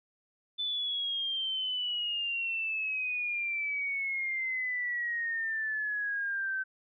sine exponential sweep, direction down, 3520 to 1534 Hz, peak -30 dBFS, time 0.58-6.64 s, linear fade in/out 20 ms, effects none

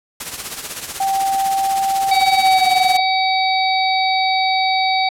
white noise with tremolo, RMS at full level -24 dBFS, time 0.2-2.97 s, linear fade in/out 5 ms, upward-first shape triangle, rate 16 Hz, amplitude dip 70%
sine tone with pitch glide, 779 to 738.3 Hz, G5 to F#5, -11 to -4 cents, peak -15 dBFS, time 1-3 s, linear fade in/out 5 ms, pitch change -93 cents, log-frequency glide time 2.39-2.65 s
harmonic tone, 760 Hz, F#5, 46 cents sharp, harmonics 1 / 3 / 5 / 6, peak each -16 / -21 / -23 / -24 dBFS, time 2.11-5.09 s, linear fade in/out 5 ms
effects low-pass 12000 Hz 12 dB/octave

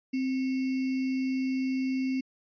sine tone with sample-and-hold, 261.6 Hz, C4, in tune, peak -26 dBFS, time 0.13-2.21 s, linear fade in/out 10 ms, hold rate 2450 Hz, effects resampled to 11025 Hz

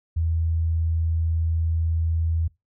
sine tone, 81.8 Hz, E2, 13 cents flat, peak -20 dBFS, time 0.16-2.48 s, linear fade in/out 10 ms, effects noise-tail reverb RT60 0.2 s tail -22 dB re dry

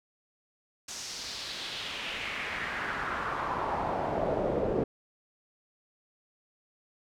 brown noise with band-pass filter sweep, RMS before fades -33 dBFS, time 0.88-4.84 s, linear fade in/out 5 ms, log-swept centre 6400 to 430 Hz, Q 2.5, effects none

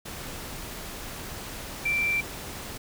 sine tone in noise, 2349 Hz, D7, in tune, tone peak -23 dBFS, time 1.85-2.21 s, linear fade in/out 10 ms, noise pink, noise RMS -38 dBFS, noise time 0.05-2.78 s, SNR +12 dB, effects none

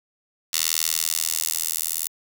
10% pulse tone with high-pass filter sweep, 80.6 Hz, E2, 38 cents flat, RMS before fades -25 dBFS, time 0.53-2.08 s, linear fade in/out 5 ms, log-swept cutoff 4600 to 9300 Hz, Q 0.85, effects none

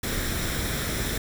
pink noise with comb filter, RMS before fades -28 dBFS, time 0.03-1.18 s, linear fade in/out 5 ms, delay 0.54 ms, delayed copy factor +0.5, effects none

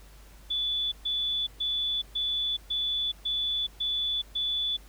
sine tone bursts, 3462 Hz, A7, 29 cents flat, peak -26 dBFS, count 8, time 0.5-4.77 s, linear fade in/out 10 ms, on 420 ms, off 130 ms, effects added 50 Hz sine -49 dBFS peak until 4.88 s + pink hiss -56 dBFS RMS until 4.88 s

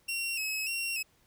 sawtooth tone with vibrato, 2654 Hz, E7, 11 cents sharp, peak -28 dBFS, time 0.08-1.03 s, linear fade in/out 10 ms, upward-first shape square, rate 1.7 Hz, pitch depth 56 cents each way, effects pink hiss -67 dBFS RMS until 1.26 s

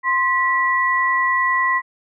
sine tone pair together, 1046.5 / 1948.3 Hz, C6 / B6, 0 / -24 cents, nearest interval major seventh, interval 1076 cents, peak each -18 dBFS, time 0.03-1.82 s, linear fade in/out 50 ms, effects none

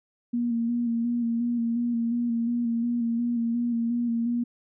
sine tone with vibrato, 235.3 Hz, A#3, 16 cents sharp, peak -23 dBFS, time 0.33-4.44 s, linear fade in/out 10 ms, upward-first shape square, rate 2.8 Hz, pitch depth 27 cents each way, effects none

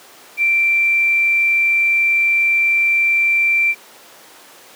sine tone with quantisation, 2351 Hz, D7, 1 cent sharp, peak -12 dBFS, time 0.37-3.75 s, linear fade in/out 50 ms, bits 7, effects pink hiss -42 dBFS RMS until 4.75 s + high-pass 400 Hz 12 dB/octave

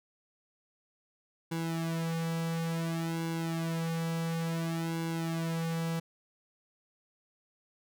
sawtooth tone with flanger, 164.81 Hz, E3, in tune, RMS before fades -33 dBFS, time 1.51-6 s, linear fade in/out 10 ms, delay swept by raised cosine 1.6 to 3.3 ms, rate 0.57 Hz, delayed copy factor -1, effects none

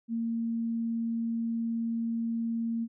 sine tone, 229.7 Hz, A#3, 25 cents flat, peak -28 dBFS, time 0.08-2.88 s, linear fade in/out 50 ms, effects none

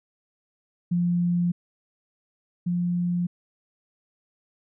sine tone pair in turn, 174.61 / 175.62 Hz, F3 / F3, 0 / +10 cents, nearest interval unison, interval 10 cents, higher second, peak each -20 / -22 dBFS, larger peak first, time 0.91-1.52 / 2.66-3.27 s, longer neither, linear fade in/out 10 ms, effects none

